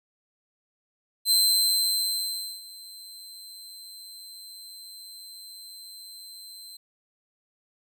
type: tone with ADSR envelope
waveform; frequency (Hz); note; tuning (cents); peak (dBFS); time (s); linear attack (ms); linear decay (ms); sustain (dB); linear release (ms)
sawtooth; 4098; C8; -37; -15; 1.25-6.77; 59; 1300; -24; 6
effects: none